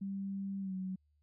sine tone with pitch glide, 196 to 187.37 Hz, G3 to F#3, 0 to +22 cents, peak -36 dBFS, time 0.01-0.96 s, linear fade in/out 10 ms, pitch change -78 cents, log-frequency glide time 0.6-0.74 s, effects added 74 Hz sine -70 dBFS peak until 1.22 s

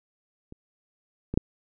clicks, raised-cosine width 3 ms, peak -29 / -17 / -6 dBFS, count 3, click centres 0.524 / 1.34 / 1.375 s, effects none

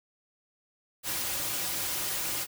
white noise with comb filter, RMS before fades -32 dBFS, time 1.03-2.47 s, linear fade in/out 50 ms, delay 4.5 ms, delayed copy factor -0.55, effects none

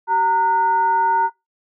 sine tone with frequency modulation, 920 Hz, A#5, 23 cents flat, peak -14 dBFS, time 0.07-1.3 s, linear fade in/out 50 ms, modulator 537 Hz, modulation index 0.48, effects noise-tail reverb RT60 0.2 s tail -21 dB re dry + high-pass 400 Hz 12 dB/octave

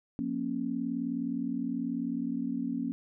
sine tone cluster, 177.2 / 236.3 / 276.1 Hz, F3 / A#3 / C#4, +25 / +24 / -7 cents, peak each -39 / -33 / -33 dBFS, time 0.19-2.92 s, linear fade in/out 0 ms, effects none

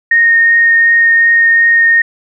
sine tone with vibrato, 1849 Hz, A#6, 15 cents flat, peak -5 dBFS, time 0.11-2.02 s, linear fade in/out 5 ms, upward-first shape triangle, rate 2.7 Hz, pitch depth 9 cents each way, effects none

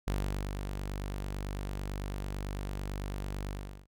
sawtooth tone with ADSR envelope, 49 Hz, G1, in tune, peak -25 dBFS, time 0.07-3.87 s, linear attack 10 ms, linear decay 430 ms, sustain -6 dB, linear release 390 ms, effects none

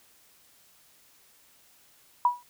sine tone with exponential decay, 975 Hz, B5, 23 cents flat, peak -15 dBFS, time 2.25-2.43 s, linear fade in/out 2 ms, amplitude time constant 37 ms, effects white hiss -60 dBFS RMS until 2.49 s

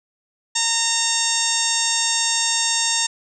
harmonic tone, 918 Hz, A#5, 27 cents flat, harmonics 1 / 2 / 3 / 4 / 5 / 6 / 7 / 8 / 9, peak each -29 / -29 / -30 / -25 / -30 / -25 / -25 / -25 / -27 dBFS, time 0.55-3.07 s, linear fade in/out 10 ms, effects none

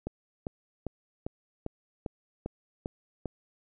click train, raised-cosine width 2 ms, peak -20 dBFS, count 9, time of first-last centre 0.07-3.257 s, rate 2.51 Hz, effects none

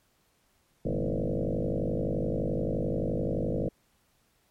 sine tone with frequency modulation, 171.9 Hz, F3, 27 cents flat, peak -26 dBFS, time 0.85-3.69 s, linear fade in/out 5 ms, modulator 51.6 Hz, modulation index 7.8, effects pink hiss -69 dBFS RMS until 4.5 s + MP3 64 kbps

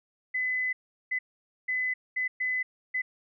sine tone bursts at uneven times, 2014 Hz, B6, 33 cents sharp, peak -26 dBFS, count 6, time 0.34-0.73 / 1.11-1.19 / 1.68-1.94 / 2.16-2.28 / 2.4-2.63 / 2.94-3.02 s, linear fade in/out 10 ms, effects none

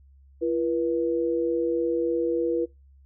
sine tone pair together, 339.9 / 483.3 Hz, F4 / B4, -47 / -38 cents, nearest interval tritone, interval 609 cents, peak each -25 dBFS, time 0.41-2.66 s, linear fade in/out 20 ms, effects noise-tail reverb RT60 0.2 s tail -22 dB re dry + added 68 Hz sine -51 dBFS peak until 3.05 s

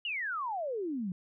sine exponential sweep, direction down, 2960 to 173.8 Hz, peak -32 dBFS, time 0.05-1.12 s, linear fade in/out 2 ms, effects none

